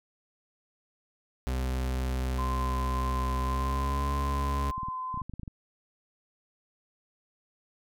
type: tone with pitch glide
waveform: 40% pulse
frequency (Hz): 64.1 to 69.5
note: C2 to C#2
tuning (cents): -35 to +5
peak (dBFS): -27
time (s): 1.47-4.71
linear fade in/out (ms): 0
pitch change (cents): +140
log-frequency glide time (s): 3.41-4.04
type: tone with vibrato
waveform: sine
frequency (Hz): 1031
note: C6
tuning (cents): -26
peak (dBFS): -32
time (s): 2.38-5.22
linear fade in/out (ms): 10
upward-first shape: sine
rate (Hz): 1.8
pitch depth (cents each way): 10
type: clicks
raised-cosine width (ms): 5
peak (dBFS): -27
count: 11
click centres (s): 4.78 / 4.832 / 4.885 / 5.143 / 5.175 / 5.217 / 5.296 / 5.337 / 5.396 / 5.433 / 5.478
effects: none